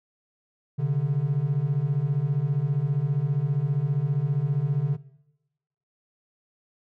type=beating tone pair; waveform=triangle; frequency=132.7 / 147.7 Hz; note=C3 / D3; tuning=+25 / +10 cents; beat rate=15 Hz; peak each=-23 / -22 dBFS; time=0.78-4.97 s; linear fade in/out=20 ms; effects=noise-tail reverb RT60 1.0 s tail -21 dB re dry + tanh soft clip ceiling -13 dBFS